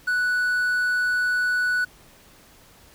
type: tone with quantisation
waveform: triangle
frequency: 1480 Hz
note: F#6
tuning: in tune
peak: -18 dBFS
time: 0.07-1.85 s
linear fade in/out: 10 ms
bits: 8
effects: pink hiss -52 dBFS RMS until 2.94 s